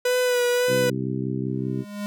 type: tone with vibrato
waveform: 45% pulse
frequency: 493.9 Hz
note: B4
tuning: in tune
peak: -19 dBFS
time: 0.05-0.9 s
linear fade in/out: 5 ms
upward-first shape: sine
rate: 1.8 Hz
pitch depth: 26 cents each way
type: harmonic tone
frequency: 65.1 Hz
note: C2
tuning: 8 cents flat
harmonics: 2 / 3 / 4 / 5 / 6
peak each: -28 / -30 / -31 / -32 / -33 dBFS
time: 0.67-1.85 s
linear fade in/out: 50 ms
type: tone with exponential growth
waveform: square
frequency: 205.2 Hz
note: G#3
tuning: 21 cents flat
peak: -26 dBFS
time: 1.46-2.06 s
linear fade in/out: 0 ms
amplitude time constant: 130 ms
effects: none